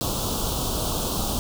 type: band-stop noise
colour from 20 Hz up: pink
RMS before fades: -26 dBFS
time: 0.01-1.39 s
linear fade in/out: 0 ms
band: 1300 to 3000 Hz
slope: 48 dB/octave
effects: none